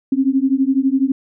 sine beating tone pair, 262.2 / 274.2 Hz, C4 / C#4, +4 / -19 cents, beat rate 12 Hz, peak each -16 dBFS, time 0.12-1.12 s, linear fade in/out 5 ms, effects none

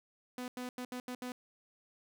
sawtooth tone bursts at uneven times, 249.6 Hz, B3, 19 cents sharp, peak -35 dBFS, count 6, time 0.38-0.48 / 0.57-0.69 / 0.78-0.85 / 0.92-1 / 1.08-1.15 / 1.22-1.32 s, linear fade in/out 2 ms, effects none

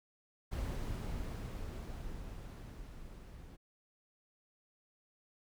brown noise with level ramp, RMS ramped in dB -37 to -52 dBFS, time 0.51-3.57 s, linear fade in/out 20 ms, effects none

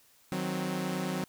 sawtooth chord, C diminished, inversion first, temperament equal, 155.56 / 185 / 261.6 Hz, Eb3 / Gb3 / C4, 0 / 0 / 0 cents, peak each -34 / -29 / -33 dBFS, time 0.32-1.24 s, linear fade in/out 0 ms, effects white hiss -63 dBFS RMS until 1.28 s

